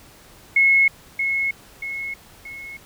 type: tone with echo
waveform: sine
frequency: 2178 Hz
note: C#7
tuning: 31 cents flat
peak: -12 dBFS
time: 0.56-0.88 s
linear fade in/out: 5 ms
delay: 630 ms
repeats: 3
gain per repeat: -7 dB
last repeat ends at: 2.77 s
effects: pink hiss -48 dBFS RMS until 2.85 s